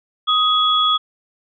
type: tone pair together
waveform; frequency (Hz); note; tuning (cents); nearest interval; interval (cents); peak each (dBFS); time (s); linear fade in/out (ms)
sine; 1252 / 3359; D#6 / G#7; +10 / +19; octave + perfect fourth; 1709; -16; 0.27-0.98; 20
effects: none